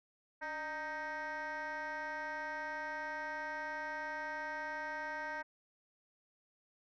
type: tone with frequency modulation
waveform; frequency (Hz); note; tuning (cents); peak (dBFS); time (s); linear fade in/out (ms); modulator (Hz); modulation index
sine; 1244.5; D#6; 0; -36; 0.41-5.43; 20; 319; 2.1
effects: tanh soft clip ceiling -37 dBFS